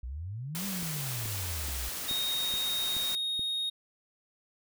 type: exponential two-way sweep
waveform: sine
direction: up then down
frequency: 57.3 to 202.1 to 57.3 Hz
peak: -35 dBFS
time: 0.03-1.89 s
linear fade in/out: 5 ms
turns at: 0.66 s
type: noise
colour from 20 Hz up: white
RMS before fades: -37 dBFS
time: 0.55-3.15 s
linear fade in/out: 0 ms
type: click train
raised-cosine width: 3 ms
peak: -31 dBFS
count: 7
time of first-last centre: 0.83-3.394 s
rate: 2.34 Hz
type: tone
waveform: triangle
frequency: 3729 Hz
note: A#7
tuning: in tune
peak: -28 dBFS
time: 2.08-3.7 s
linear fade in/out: 10 ms
effects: none